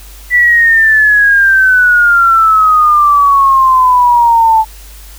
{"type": "exponential sweep", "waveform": "sine", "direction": "down", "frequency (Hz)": [1975.5, 873], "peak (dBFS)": -4, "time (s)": [0.3, 4.65], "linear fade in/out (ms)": 50, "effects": ["added 50 Hz sine -31 dBFS peak until 5.18 s", "white hiss -37 dBFS RMS until 5.18 s"]}